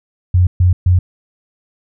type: tone bursts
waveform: sine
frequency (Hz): 90.3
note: F#2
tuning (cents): -42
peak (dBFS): -7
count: 3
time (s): 0.34-0.99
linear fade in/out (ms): 5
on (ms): 130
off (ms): 130
effects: none